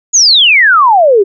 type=exponential sweep; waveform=sine; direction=down; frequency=6920 to 375.4 Hz; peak=-3 dBFS; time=0.13-1.24 s; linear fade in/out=20 ms; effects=none